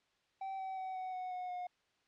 triangle tone with pitch steps, 772 / 763.1 / 754.4 / 745.7 / 737.1 / 728.7 / 720.3 Hz, G5 / G5 / F#5 / F#5 / F#5 / F#5 / F#5, -27 / -47 / +33 / +13 / -7 / -27 / -47 cents, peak -37 dBFS, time 0.41-1.67 s, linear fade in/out 5 ms, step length 180 ms, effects white hiss -75 dBFS RMS until 2.07 s + low-pass 4000 Hz 12 dB/octave

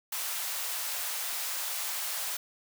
white high-pass noise, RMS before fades -34 dBFS, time 0.12-2.37 s, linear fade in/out 5 ms, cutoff 600 Hz, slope 24 dB/octave, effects none

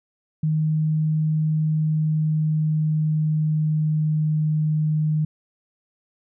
sine tone with pitch glide, 155.56 to 154.04 Hz, D#3 to D#3, 0 to -17 cents, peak -18 dBFS, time 0.43-5.25 s, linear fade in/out 5 ms, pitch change -17 cents, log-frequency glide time 1.62-4.39 s, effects none

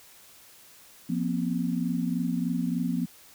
sine chord, F suspended fourth, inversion none, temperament equal with one note detuned, 174.61 / 238.4 / 261.6 Hz, F3 / Bb3 / C4, 0 / +39 / 0 cents, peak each -29 / -29 / -31 dBFS, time 1.09-3.06 s, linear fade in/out 10 ms, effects white hiss -53 dBFS RMS until 3.34 s

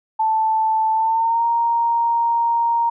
sine tone with pitch glide, 880 to 932.3 Hz, A5 to A#5, 0 to 0 cents, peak -15 dBFS, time 0.19-2.9 s, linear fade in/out 10 ms, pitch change +100 cents, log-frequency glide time 0.93-1.45 s, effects none

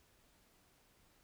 silence, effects pink hiss -70 dBFS RMS until 1.23 s

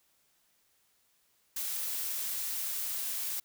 blue noise, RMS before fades -35 dBFS, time 1.56-3.4 s, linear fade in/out 5 ms, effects white hiss -71 dBFS RMS until 3.44 s

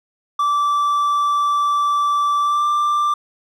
triangle tone with pitch glide, 1164 to 1181.6 Hz, D6 to D6, -16 to +10 cents, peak -13 dBFS, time 0.39-3.14 s, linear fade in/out 5 ms, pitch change +26 cents, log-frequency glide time 2.41-2.66 s, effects none

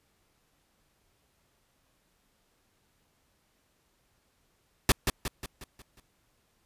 pink noise with echo, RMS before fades -20 dBFS, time 4.89-4.92 s, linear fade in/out 2 ms, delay 180 ms, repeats 6, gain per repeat -6 dB, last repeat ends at 6 s, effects pink hiss -71 dBFS RMS until 6.65 s + resampled to 32000 Hz

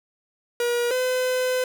45% pulse tone pair in turn, 479.2 / 508 Hz, A#4 / B4, +48 / +49 cents, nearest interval minor second, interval 101 cents, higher second, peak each -21 dBFS, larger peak neither, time 0.6-0.91 / 0.91-1.64 s, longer second, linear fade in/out 2 ms, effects none

